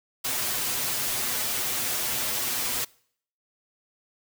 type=noise with comb filter; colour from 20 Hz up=white; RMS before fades=-28 dBFS; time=0.24-2.85 s; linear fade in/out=10 ms; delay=8.1 ms; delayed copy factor=+0.85; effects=noise-tail reverb RT60 0.6 s tail -24 dB re dry